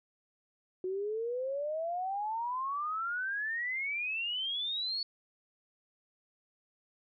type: exponential sweep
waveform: sine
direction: up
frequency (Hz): 364.1 to 4459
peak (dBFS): -32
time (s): 0.84-5.03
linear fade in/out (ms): 2
effects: none